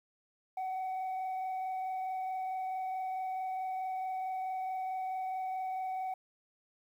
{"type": "tone with frequency modulation", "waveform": "sine", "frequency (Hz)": 752, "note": "F#5", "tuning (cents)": 28, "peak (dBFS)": -31, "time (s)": [0.57, 6.14], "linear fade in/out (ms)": 5, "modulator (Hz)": 24.6, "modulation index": 0.35, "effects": ["tanh soft clip ceiling -33 dBFS", "11-bit"]}